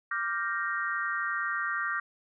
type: chord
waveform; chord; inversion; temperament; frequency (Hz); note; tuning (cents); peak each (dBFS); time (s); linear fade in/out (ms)
sine; G minor seventh; second; equal; 1174.7 / 1396.9 / 1568 / 1864.7; D6 / F6 / G6 / Bb6; 0 / 0 / 0 / 0; -34; 0.11-2; 5
effects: none